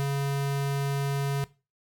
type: tone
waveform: square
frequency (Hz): 139.6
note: C#3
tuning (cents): +13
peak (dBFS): -26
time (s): 0-1.44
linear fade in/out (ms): 0
effects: noise-tail reverb RT60 0.3 s tail -19 dB re dry